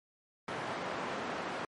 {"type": "band-pass noise", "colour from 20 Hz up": "white", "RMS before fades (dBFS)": -38, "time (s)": [0.48, 1.65], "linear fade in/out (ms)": 2, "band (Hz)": [160, 1300], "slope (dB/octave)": 12, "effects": ["MP3 48 kbps"]}